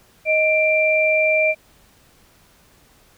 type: tone pair together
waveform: sine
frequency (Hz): 625.6 / 2362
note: D#5 / D7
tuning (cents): +9 / +9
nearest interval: octave + major seventh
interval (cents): 2300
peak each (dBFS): -17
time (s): 0.25-1.55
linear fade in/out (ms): 50
effects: pink hiss -54 dBFS RMS until 3.17 s